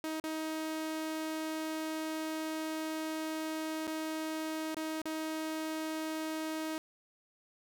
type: tone with dropouts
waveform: sawtooth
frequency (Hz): 315.4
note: D#4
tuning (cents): +24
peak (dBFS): -31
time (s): 0.04-6.78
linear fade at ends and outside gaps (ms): 1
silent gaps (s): 0.2-0.239 / 3.87-3.876 / 4.745-4.768 / 5.017-5.055
effects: none